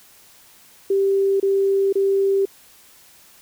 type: tone bursts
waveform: sine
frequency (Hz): 392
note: G4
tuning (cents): 0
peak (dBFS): -15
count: 3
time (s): 0.9-2.454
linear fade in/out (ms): 5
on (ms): 500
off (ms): 27
effects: white hiss -50 dBFS RMS until 3.41 s